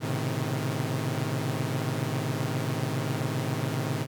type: tone cluster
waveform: sawtooth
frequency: 109.2 / 127.9 / 135.3 / 156.5 Hz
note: A2 / C3 / C#3 / D#3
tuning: -13 / -39 / -42 / +10 cents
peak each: -29 dBFS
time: 0-4.07 s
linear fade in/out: 50 ms
effects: none